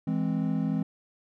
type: chord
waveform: triangle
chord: E augmented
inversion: none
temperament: equal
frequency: 164.81 / 207.7 / 261.6 Hz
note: E3 / G#3 / B#3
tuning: 0 / 0 / 0 cents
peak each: -27 / -28 / -28 dBFS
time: 0.07-0.83 s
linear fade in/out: 5 ms
effects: none